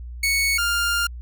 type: tone pair in turn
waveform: sawtooth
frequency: 2217 / 1401.9 Hz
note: C#7 / F6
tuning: 0 / +6 cents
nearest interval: minor sixth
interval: 794 cents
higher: first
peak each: -15 / -16 dBFS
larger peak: first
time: 0.23-0.58 / 0.58-1.07 s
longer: second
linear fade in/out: 5 ms
effects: added 60 Hz sine -32 dBFS peak until 1.21 s